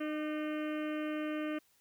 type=harmonic tone with a mistuned harmonic; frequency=305.3 Hz; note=D#4; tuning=33 cents flat; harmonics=1 / 2 / 4 / 5 / 6 / 7 / 8 / 9 / 10; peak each=-35 / -41 / -47 / -49 / -51 / -52 / -53 / -54 / -55 dBFS; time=0-1.59 s; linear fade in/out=10 ms; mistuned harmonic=4; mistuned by=-27 cents; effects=white hiss -70 dBFS RMS until 1.8 s